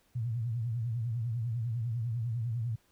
sine tone with vibrato, 116.3 Hz, A#2, 4 cents flat, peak -30 dBFS, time 0.15-2.76 s, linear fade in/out 10 ms, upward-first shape triangle, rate 10 Hz, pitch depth 140 cents each way, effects pink hiss -69 dBFS RMS until 2.91 s

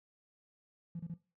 triangle tone bursts, 170 Hz, F3, 46 cents flat, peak -34 dBFS, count 3, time 0.95-1.141 s, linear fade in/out 5 ms, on 45 ms, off 28 ms, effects noise-tail reverb RT60 0.3 s tail -20 dB re dry + tanh soft clip ceiling -36 dBFS

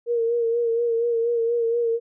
sine tone with vibrato, 466.2 Hz, A#4, in tune, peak -19 dBFS, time 0.06-2 s, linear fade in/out 50 ms, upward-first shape sine, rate 4.2 Hz, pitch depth 38 cents each way, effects none

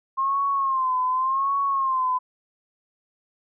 sine tone with vibrato, 1062 Hz, C6, 25 cents sharp, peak -20 dBFS, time 0.17-2.19 s, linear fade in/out 20 ms, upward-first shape sine, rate 0.88 Hz, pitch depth 83 cents each way, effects none

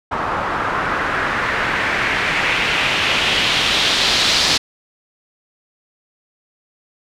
white noise with low-pass filter sweep, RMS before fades -18 dBFS, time 0.11-4.58 s, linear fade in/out 10 ms, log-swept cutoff 1100 to 4500 Hz, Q 2.1, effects none

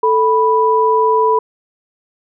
sine tone pair together, 440 / 985.5 Hz, A4 / B5, 0 / -4 cents, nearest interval octave + major second, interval 1396 cents, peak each -13 / -12 dBFS, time 0.03-1.39 s, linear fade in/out 5 ms, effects none

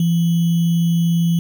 sine tone with sample-and-hold, 168.6 Hz, E3, 39 cents sharp, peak -13 dBFS, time 0-1.39 s, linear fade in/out 2 ms, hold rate 3150 Hz, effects none

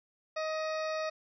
harmonic tone, 628 Hz, D#5, 16 cents sharp, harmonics 1 / 2 / 3 / 4 / 6 / 7 / 8 / 9, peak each -33 / -39 / -43 / -45 / -49 / -50 / -51 / -52 dBFS, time 0.36-1.1 s, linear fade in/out 10 ms, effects none

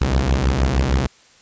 sawtooth beating tone pair, 61.74 / 68.14 Hz, B1 / C#2, 0 / -29 cents, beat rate 6.4 Hz, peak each -15 / -14 dBFS, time 0.01-1.07 s, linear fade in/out 5 ms, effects white hiss -51 dBFS RMS until 1.41 s + resampled to 16000 Hz

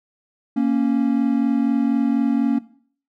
triangle tone pair together, 233.1 / 277.2 Hz, A#3 / C#4, 0 / 0 cents, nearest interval minor third, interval 300 cents, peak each -17 dBFS, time 0.56-2.59 s, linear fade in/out 10 ms, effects noise-tail reverb RT60 0.5 s tail -17 dB re dry

